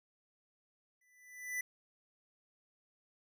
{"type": "tone with exponential growth", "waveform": "square", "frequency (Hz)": 1990, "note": "B6", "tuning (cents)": 13, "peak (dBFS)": -34, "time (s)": [1.01, 1.61], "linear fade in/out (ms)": 5, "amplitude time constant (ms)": 130, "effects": []}